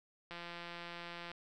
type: click train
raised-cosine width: 0.3 ms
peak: -30 dBFS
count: 174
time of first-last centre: 0.31-1.316 s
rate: 172 Hz
effects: none